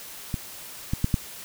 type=clicks; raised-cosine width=5 ms; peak=-14 / -12 / -9 / -8 dBFS; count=4; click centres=0.342 / 0.935 / 1.044 / 1.142 s; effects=white hiss -41 dBFS RMS until 1.44 s